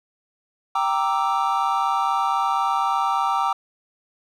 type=chord; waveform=triangle; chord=E half-diminished seventh; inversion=first; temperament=equal; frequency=784 / 932.3 / 1174.7 / 1318.5 Hz; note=G5 / Bb5 / D6 / E6; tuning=0 / 0 / 0 / 0 cents; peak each=-22 / -23 / -22 / -25 dBFS; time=0.75-3.53 s; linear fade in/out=5 ms; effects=none